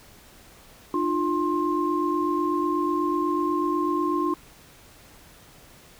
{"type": "tone cluster", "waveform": "sine", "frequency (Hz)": [302.8, 350.9, 1058], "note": ["D#4", "F4", "C6"], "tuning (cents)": [-47, 8, 19], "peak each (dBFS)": -26, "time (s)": [0.94, 4.34], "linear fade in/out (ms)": 2, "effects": ["pink hiss -51 dBFS RMS until 5.99 s"]}